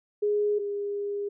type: tone pair in turn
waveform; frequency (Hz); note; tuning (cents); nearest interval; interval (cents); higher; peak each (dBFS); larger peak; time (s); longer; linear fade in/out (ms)
sine; 415.3 / 406.5; G#4 / G#4; 0 / -37; unison; 37; first; -22 / -28; first; 0.22-0.59 / 0.59-1.29; second; 10
effects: none